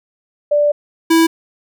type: tone pair in turn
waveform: sine / square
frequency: 587.3 / 327.9 Hz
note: D5 / E4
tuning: 0 / -9 cents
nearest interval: minor seventh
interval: 1009 cents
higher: first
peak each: -10 / -9 dBFS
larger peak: second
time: 0.51-0.72 / 1.1-1.27 s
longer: first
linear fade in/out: 10 ms
effects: none